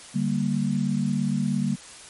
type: chord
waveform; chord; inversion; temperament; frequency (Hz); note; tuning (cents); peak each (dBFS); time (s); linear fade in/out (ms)
sine; G minor; second; equal; 146.83 / 196 / 233.1; D3 / G3 / Bb3; 0 / 0 / 0; -27 / -25 / -26; 0.14-1.76; 20
effects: white hiss -44 dBFS RMS until 2.09 s + MP3 48 kbps